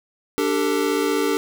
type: chord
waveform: square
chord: D suspended fourth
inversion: none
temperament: equal with one note detuned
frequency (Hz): 293.7 / 392 / 447.7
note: D4 / G4 / A4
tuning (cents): 0 / 0 / +30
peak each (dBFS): -24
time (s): 0.38-1.37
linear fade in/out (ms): 0
effects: none